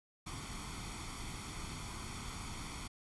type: noise with comb filter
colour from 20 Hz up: pink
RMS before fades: -44 dBFS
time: 0.26-2.88 s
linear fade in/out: 10 ms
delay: 0.89 ms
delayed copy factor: +0.65
effects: resampled to 24000 Hz